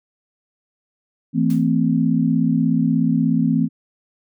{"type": "chord", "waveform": "sine", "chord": "A minor", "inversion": "second", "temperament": "equal with one note detuned", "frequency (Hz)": [164.81, 224.9, 261.6], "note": ["E3", "A3", "C4"], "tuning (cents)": [0, 38, 0], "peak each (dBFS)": -19, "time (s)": [1.33, 3.69], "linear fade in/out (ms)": 50}
{"type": "noise with exponential decay", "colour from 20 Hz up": "white", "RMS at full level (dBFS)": -37, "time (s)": [1.5, 1.72], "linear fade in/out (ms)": 1, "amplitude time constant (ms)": 47}
{"effects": []}